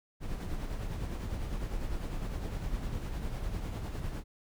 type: noise with tremolo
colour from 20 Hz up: brown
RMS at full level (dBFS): -34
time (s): 0.2-4.24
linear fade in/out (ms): 50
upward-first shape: sine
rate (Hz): 9.9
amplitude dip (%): 40
effects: none